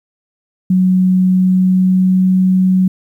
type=tone with pitch glide; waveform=sine; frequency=185 to 186.18 Hz; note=F#3 to F#3; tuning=0 to +11 cents; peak=-8 dBFS; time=0.7-2.88 s; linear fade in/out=5 ms; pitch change=+11 cents; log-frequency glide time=1.26-2.34 s; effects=8-bit